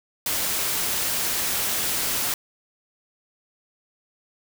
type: noise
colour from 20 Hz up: white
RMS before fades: -25 dBFS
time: 0.26-2.34 s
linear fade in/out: 2 ms
effects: none